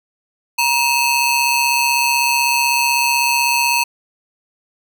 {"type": "ring-modulated tone", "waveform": "sawtooth", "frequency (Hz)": 1760, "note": "A6", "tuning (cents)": 0, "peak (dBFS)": -7, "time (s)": [0.58, 3.84], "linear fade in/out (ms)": 10, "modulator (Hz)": 812, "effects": []}